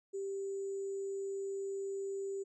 sine tone with sample-and-hold, 392 Hz, G4, in tune, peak -36 dBFS, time 0.13-2.44 s, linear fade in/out 20 ms, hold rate 7350 Hz, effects resampled to 22050 Hz

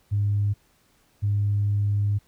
sine tone pair in turn, 102.2 / 102.2 Hz, G#2 / G#2, -27 / -27 cents, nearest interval unison, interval 0 cents, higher neither, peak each -19 dBFS, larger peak neither, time 0.11-0.54 / 1.22-2.19 s, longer second, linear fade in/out 20 ms, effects tanh soft clip ceiling -15 dBFS + pink hiss -63 dBFS RMS until 2.27 s

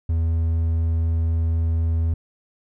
triangle tone, 82 Hz, E2, 9 cents flat, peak -16 dBFS, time 0.09-2.14 s, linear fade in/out 5 ms, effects none

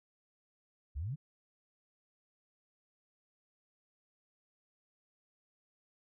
sine exponential sweep, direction up, 61.74 to 160.4 Hz, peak -35 dBFS, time 0.95-1.16 s, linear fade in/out 20 ms, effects none

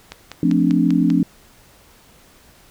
click train, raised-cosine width 0.2 ms, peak -14 dBFS, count 6, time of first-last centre 0.12-1.102 s, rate 5.09 Hz
sine chord, D minor seventh, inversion first, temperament equal, 174.61 / 220 / 261.6 / 293.7 Hz, F3 / A3 / C4 / D4, 0 / 0 / 0 / 0 cents, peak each -18 / -21 / -18 / -18 dBFS, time 0.43-1.23 s, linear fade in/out 2 ms
effects pink hiss -50 dBFS RMS until 2.7 s

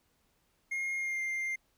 triangle tone with pitch glide, 2139 to 2103 Hz, C7 to C7, +38 to +8 cents, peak -30 dBFS, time 0.71-1.56 s, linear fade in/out 10 ms, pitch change -30 cents, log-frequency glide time 0.97-1.21 s, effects pink hiss -73 dBFS RMS until 1.77 s

